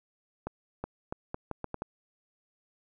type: accelerating click train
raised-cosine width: 1 ms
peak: -20 dBFS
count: 8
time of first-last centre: 0.47-1.821 s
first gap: 370 ms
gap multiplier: 0.77
effects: none

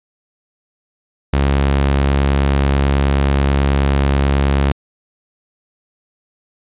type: tone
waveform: sawtooth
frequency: 69.3 Hz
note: C#2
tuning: in tune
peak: -8 dBFS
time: 1.33-4.72 s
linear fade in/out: 5 ms
effects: resampled to 8000 Hz

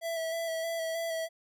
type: tone with vibrato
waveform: square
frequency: 658 Hz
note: E5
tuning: 3 cents flat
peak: -32 dBFS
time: 0.01-1.29 s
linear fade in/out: 50 ms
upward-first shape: square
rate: 3.2 Hz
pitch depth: 19 cents each way
effects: none

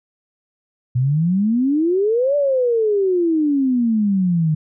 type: exponential two-way sweep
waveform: sine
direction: up then down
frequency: 120.2 to 587.3 to 151.6 Hz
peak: -14 dBFS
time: 0.95-4.55 s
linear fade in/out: 10 ms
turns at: 2.36 s
effects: none

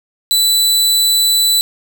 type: tone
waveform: sawtooth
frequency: 3980 Hz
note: B7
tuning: 13 cents sharp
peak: -7 dBFS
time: 0.31-1.61 s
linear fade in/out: 0 ms
effects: none

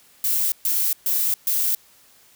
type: noise bursts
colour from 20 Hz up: violet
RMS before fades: -21 dBFS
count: 4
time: 0.24-1.75 s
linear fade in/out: 2 ms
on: 280 ms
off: 130 ms
effects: white hiss -54 dBFS RMS until 2.35 s

